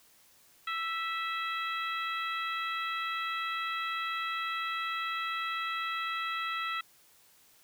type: harmonic tone with a mistuned harmonic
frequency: 654 Hz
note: E5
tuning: 14 cents flat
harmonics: 2 / 3 / 4 / 5 / 6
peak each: -34 / -38 / -40 / -42 / -44 dBFS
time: 0.67-6.81 s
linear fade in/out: 5 ms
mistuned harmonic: 2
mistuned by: +24 cents
effects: white hiss -62 dBFS RMS until 7.63 s